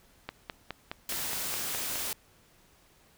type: click train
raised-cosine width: 0.3 ms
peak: -19 dBFS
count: 9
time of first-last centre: 0.29-1.957 s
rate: 4.8 Hz
type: noise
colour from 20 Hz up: white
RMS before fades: -34 dBFS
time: 1.09-2.13 s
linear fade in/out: 2 ms
effects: pink hiss -62 dBFS RMS until 3.17 s